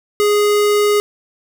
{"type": "tone", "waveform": "square", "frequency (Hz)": 414.8, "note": "G#4", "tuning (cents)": -2, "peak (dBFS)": -12, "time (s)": [0.2, 1], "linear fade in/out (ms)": 0, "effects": []}